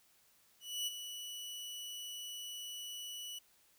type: tone with ADSR envelope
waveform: sawtooth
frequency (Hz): 2951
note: F#7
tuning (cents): -5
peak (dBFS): -31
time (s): 0.6-3.39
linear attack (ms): 270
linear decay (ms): 22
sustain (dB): -9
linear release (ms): 8
effects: white hiss -69 dBFS RMS until 3.78 s